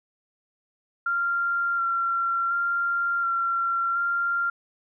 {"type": "tone with vibrato", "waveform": "sine", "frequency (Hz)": 1378, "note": "F6", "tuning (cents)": -24, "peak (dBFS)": -22, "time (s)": [1.06, 4.5], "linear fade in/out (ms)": 5, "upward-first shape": "square", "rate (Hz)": 0.69, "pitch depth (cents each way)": 13, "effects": []}